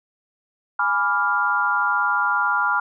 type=chord; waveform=sine; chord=G# diminished seventh; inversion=none; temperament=equal; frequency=830.6 / 987.8 / 1174.7 / 1396.9 Hz; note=G#5 / B5 / D6 / F6; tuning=0 / 0 / 0 / 0 cents; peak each=-26 / -24 / -26 / -20 dBFS; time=0.79-2.8 s; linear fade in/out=5 ms; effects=none